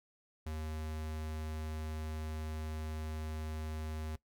square tone, 78 Hz, D#2, 5 cents sharp, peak -39 dBFS, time 0.46-4.16 s, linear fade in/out 5 ms, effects noise-tail reverb RT60 0.1 s tail -19 dB re dry

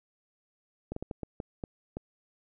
slowing click train, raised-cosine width 2 ms, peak -22 dBFS, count 8, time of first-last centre 0.92-1.97 s, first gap 44 ms, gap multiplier 1.4, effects none

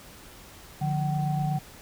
sine tone cluster, 148.9 / 177.1 / 757 Hz, D3 / F3 / F#5, +24 / +24 / +39 cents, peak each -25 / -32 / -31 dBFS, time 0.81-1.59 s, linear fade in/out 10 ms, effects tanh soft clip ceiling -15 dBFS + pink hiss -48 dBFS RMS until 1.81 s

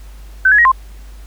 sine tone with pitch steps, 1531 / 1684 / 1891 / 1051 Hz, G6 / G#6 / A#6 / C6, -41 / +24 / +24 / +7 cents, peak -6 dBFS, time 0.45-0.718 s, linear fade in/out 5 ms, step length 67 ms, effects added 50 Hz sine -32 dBFS peak until 1.26 s + pink hiss -47 dBFS RMS until 1.26 s

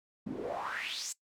pink noise with band-pass filter sweep, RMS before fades -38 dBFS, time 0.26-1.13 s, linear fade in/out 10 ms, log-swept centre 210 to 8000 Hz, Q 5.1, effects noise-tail reverb RT60 0.1 s tail -19 dB re dry

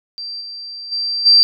sine tone with level steps, 4699 Hz, D8, in tune, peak -25 / -28 / -18 / -6 dBFS, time 0.18-1.43 s, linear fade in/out 0 ms, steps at 0.4 / 0.91 / 1.25 s, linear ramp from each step 20 ms, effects none

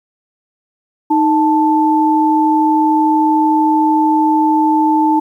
sine tone pair together, 311.1 / 879.9 Hz, D#4 / A5, 0 / 0 cents, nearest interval octave + tritone, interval 1800 cents, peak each -12 dBFS, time 1.1-5.2 s, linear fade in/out 10 ms, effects 8-bit

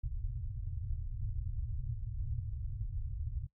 pink low-pass noise, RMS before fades -38 dBFS, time 0.03-3.47 s, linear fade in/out 10 ms, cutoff 130 Hz, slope 96 dB/octave, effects noise-tail reverb RT60 0.1 s tail -18 dB re dry

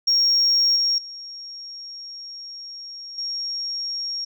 sine tone with level steps, 5570 Hz, F8, 5 cents flat, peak -14 / -17 / -34 / -25 dBFS, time 0.07-4.25 s, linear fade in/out 10 ms, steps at 0.76 / 0.98 / 3.18 s, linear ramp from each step 2 ms, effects tanh soft clip ceiling -11 dBFS

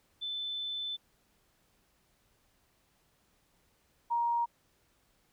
sine tone pair in turn, 3520 / 941.3 Hz, A7 / A#5, 0 / +17 cents, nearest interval octave + major seventh, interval 2283 cents, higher first, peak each -34 / -27 dBFS, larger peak second, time 0.21-0.97 / 4.1-4.46 s, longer first, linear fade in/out 20 ms, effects pink hiss -71 dBFS RMS until 5.32 s

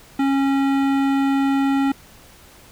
sine tone with hard clipping, 274 Hz, C#4, 20 cents flat, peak -18 dBFS, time 0.19-1.92 s, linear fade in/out 5 ms, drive 16 dB, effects pink hiss -47 dBFS RMS until 2.71 s

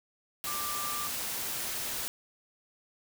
sine tone in noise, 1183 Hz, D6, 12 cents sharp, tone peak -36 dBFS, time 0.47-1.07 s, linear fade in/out 0 ms, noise white, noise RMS -35 dBFS, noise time 0.44-2.08 s, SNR -4 dB, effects none

